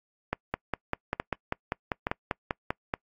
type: two click trains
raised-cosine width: 0.5 ms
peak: -12 / -12 dBFS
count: 12 / 4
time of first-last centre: 0.54-2.705 / 0.33-2.939 s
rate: 5.08 / 1.15 Hz
effects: noise-tail reverb RT60 0.1 s tail -26 dB re dry + AAC 48 kbps